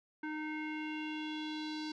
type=tone with low-pass filter sweep; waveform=square; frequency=307.5 Hz; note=D#4; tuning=20 cents flat; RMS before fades=-40 dBFS; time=0.23-1.92 s; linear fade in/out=5 ms; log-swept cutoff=1800 to 4600 Hz; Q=4; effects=none